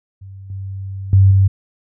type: tone with level steps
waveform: sine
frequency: 96.8 Hz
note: G2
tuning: 21 cents flat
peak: -32 / -24 / -6 / -8 dBFS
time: 0.21-1.48 s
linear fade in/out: 10 ms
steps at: 0.5 / 1.13 / 1.31 s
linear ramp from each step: 2 ms
effects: none